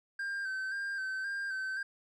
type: tone with vibrato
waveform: triangle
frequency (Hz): 1568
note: G6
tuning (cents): 0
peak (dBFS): -32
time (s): 0.19-1.83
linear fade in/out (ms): 5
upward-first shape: square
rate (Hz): 1.9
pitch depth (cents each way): 33
effects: resampled to 24000 Hz